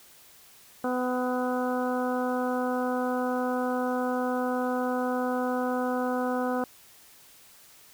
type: harmonic tone with a mistuned harmonic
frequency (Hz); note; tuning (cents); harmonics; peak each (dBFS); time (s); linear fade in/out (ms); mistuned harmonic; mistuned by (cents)
251.3; B3; +30; 1 / 2 / 3 / 4 / 5 / 6; -29 / -30 / -33 / -37 / -37 / -39; 0.84-6.64; 2; 6; -24
effects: white hiss -54 dBFS RMS until 7.93 s